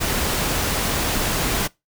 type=noise; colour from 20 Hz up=pink; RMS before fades=-22 dBFS; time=0-1.68 s; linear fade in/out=20 ms; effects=noise-tail reverb RT60 0.2 s tail -22 dB re dry